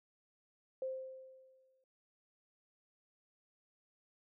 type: tone with exponential decay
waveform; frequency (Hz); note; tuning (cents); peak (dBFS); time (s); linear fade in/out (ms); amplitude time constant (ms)
sine; 523.3; C5; 0; -35; 0.82-1.84; 2; 220
effects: noise-tail reverb RT60 0.7 s tail -24 dB re dry